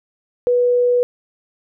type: tone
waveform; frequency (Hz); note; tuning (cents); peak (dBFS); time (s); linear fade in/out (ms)
sine; 489.6; B4; -15; -12; 0.47-1.03; 0
effects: none

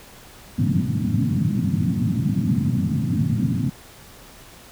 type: band-pass noise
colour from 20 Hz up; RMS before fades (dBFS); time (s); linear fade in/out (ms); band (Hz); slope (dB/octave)
pink; -21; 0.58-3.7; 10; 100 to 260; 48
effects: pink hiss -45 dBFS RMS until 4.71 s

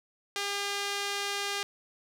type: tone with band-pass filter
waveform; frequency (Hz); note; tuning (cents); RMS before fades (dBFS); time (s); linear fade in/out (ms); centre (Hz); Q
sawtooth; 402.7; G4; +47; -33; 0.36-1.63; 0; 3900; 0.68
effects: none

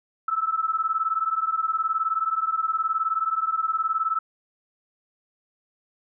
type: beating tone pair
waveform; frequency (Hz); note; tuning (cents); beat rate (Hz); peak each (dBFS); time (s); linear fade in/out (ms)
sine; 1302 / 1321; E6 / E6; -22 / +3; 19; -25; 0.28-4.19; 5
effects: none

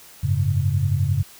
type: chord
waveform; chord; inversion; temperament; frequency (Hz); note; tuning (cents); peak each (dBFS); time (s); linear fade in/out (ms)
sine; F# suspended second; none; equal; 92.5 / 103.83 / 138.59; F#2 / G#2 / C#3; 0 / 0 / 0; -22; 0.23-1.23; 10
effects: white hiss -46 dBFS RMS until 1.39 s

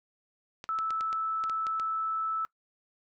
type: clicks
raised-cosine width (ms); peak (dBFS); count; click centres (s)
0.2; -24; 9; 0.641 / 0.788 / 0.906 / 1.009 / 1.129 / 1.439 / 1.497 / 1.668 / 1.798
type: tone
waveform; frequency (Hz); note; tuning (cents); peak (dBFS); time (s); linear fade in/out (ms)
sine; 1312; E6; -9; -28; 0.69-2.45; 0
effects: noise-tail reverb RT60 0.1 s tail -22 dB re dry

